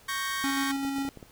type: chord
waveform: sawtooth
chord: G diminished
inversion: second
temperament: equal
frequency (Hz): 1108.7 / 1568 / 1864.7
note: Db6 / G6 / Bb6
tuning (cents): 0 / 0 / 0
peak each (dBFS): -29 / -31 / -31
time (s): 0.08-0.72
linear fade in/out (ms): 10
type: tone with tremolo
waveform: square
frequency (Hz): 275.1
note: C#4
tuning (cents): -13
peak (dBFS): -28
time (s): 0.44-1.09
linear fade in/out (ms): 0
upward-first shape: square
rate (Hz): 7.7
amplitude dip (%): 25
type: clicks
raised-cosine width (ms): 2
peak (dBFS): -30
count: 6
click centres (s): 0.85 / 0.984 / 1.051 / 1.082 / 1.173 / 1.228
effects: pink hiss -56 dBFS RMS until 1.31 s